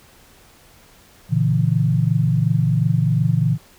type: chord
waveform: sine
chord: A# diminished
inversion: none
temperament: equal with one note detuned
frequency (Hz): 116.54 / 141.91 / 164.81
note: A#2 / C#3 / E3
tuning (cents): 0 / +41 / 0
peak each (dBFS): -19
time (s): 1.29-3.58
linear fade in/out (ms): 50
effects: pink hiss -50 dBFS RMS until 3.78 s